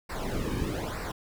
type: noise with flanger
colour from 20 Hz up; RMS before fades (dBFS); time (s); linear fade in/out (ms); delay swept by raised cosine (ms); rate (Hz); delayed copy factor
brown; -32; 0.09-1.12; 10; 0.3 to 1.5; 1.1; -0.75
effects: none